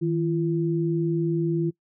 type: tone pair together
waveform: sine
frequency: 159.21 / 340 Hz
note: D#3 / F4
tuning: +40 / -46 cents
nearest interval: octave + minor second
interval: 1314 cents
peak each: -24 dBFS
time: 0.01-1.71 s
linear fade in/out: 20 ms
effects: noise-tail reverb RT60 0.1 s tail -22 dB re dry